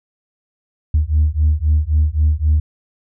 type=beating tone pair; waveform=sine; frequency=74.6 / 78.4 Hz; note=D2 / D#2; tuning=+28 / +14 cents; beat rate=3.8 Hz; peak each=-14 dBFS; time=0.94-2.6 s; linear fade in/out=5 ms; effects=tanh soft clip ceiling -7 dBFS